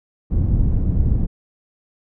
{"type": "low-pass noise", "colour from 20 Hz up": "pink", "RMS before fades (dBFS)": -17, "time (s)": [0.3, 1.27], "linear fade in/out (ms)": 20, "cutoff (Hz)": 150, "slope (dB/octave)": 12, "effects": []}